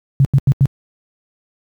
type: tone bursts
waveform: sine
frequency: 136.6 Hz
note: C#3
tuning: 25 cents flat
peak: -7 dBFS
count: 4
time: 0.2-0.656 s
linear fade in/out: 0 ms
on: 48 ms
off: 88 ms
effects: high-pass 60 Hz 12 dB/octave + 8-bit